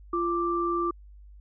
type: tone pair together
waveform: sine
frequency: 344.5 / 1176 Hz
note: F4 / D6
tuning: -24 / +2 cents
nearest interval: octave + major sixth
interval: 2126 cents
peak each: -27 dBFS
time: 0.13-0.91 s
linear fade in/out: 5 ms
effects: added 50 Hz sine -46 dBFS peak until 1.4 s